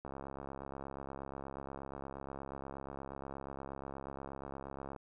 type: click train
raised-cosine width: 1 ms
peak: -30 dBFS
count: 337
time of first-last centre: 0.05-4.962 s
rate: 68.4 Hz
effects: none